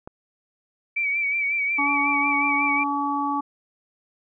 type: click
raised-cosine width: 1 ms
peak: -23 dBFS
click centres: 0.075 s
type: tone with vibrato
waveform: sine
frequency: 2298 Hz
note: D7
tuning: 38 cents flat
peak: -21 dBFS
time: 0.96-2.84 s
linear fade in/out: 10 ms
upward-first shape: sine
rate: 5.5 Hz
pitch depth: 49 cents each way
type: harmonic tone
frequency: 284.6 Hz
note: C#4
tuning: 46 cents sharp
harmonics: 1 / 3 / 4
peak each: -27 / -26 / -26 dBFS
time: 1.78-3.41 s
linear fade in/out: 10 ms
effects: none